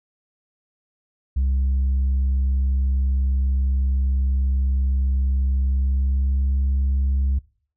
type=tone with pitch glide; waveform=sine; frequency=66.3 to 67.5 Hz; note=C2 to C#2; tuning=+23 to -45 cents; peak=-15 dBFS; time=1.36-7.39 s; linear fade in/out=10 ms; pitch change=+32 cents; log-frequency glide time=5.63-6.52 s; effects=noise-tail reverb RT60 0.5 s tail -23 dB re dry + tanh soft clip ceiling -16 dBFS